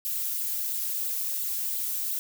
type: noise with flanger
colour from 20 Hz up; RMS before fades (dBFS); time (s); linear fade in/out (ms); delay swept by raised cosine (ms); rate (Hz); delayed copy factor
violet; -30; 0.05-2.19; 0; 0.23 to 5.73; 2.9; +0.8
effects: none